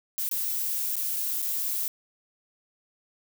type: noise with dropouts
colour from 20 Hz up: violet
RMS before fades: -29 dBFS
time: 0.18-1.88 s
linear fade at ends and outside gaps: 0 ms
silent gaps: 0.29-0.313 / 0.956-0.966 / 1.162-1.166 / 1.419-1.425 s
effects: none